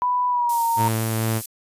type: tone with pitch glide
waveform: sine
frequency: 990 to 923.7 Hz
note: B5 to A#5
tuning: +4 to -16 cents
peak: -18 dBFS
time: 0.02-0.88 s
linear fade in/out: 0 ms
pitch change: -120 cents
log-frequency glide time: 0.29-0.64 s
type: high-pass noise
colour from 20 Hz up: pink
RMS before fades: -32 dBFS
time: 0.49-1.46 s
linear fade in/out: 5 ms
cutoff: 9900 Hz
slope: 12 dB/octave
type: tone with tremolo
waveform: sawtooth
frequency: 111.9 Hz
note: A2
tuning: 30 cents sharp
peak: -16 dBFS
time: 0.76-1.42 s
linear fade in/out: 50 ms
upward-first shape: triangle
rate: 2.3 Hz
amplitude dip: 25%
effects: resampled to 32000 Hz